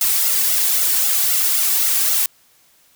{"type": "noise with flanger", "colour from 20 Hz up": "blue", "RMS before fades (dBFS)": -17, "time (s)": [0.01, 2.26], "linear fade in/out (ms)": 2, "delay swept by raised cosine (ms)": [1.4, 2.7], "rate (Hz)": 3.8, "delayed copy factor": 0.95, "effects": ["white hiss -55 dBFS RMS until 2.95 s"]}